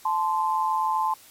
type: tone pair together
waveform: sine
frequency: 871 / 1038.5 Hz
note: A5 / C6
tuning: -18 / -13 cents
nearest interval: minor third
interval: 305 cents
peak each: -24 dBFS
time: 0.05-1.14 s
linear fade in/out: 5 ms
effects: white hiss -51 dBFS RMS until 1.3 s + MP3 64 kbps